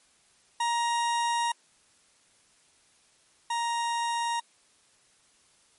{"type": "tone pair in turn", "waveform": "40% pulse", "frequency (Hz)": [940, 936.6], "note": ["A#5", "A#5"], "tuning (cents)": [14, 8], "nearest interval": "unison", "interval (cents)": 6, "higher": "first", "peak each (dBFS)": [-24, -26], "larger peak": "first", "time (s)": [[0.6, 1.52], [3.5, 4.4]], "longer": "first", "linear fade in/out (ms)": 5, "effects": ["white hiss -63 dBFS RMS until 5.78 s", "MP3 48 kbps"]}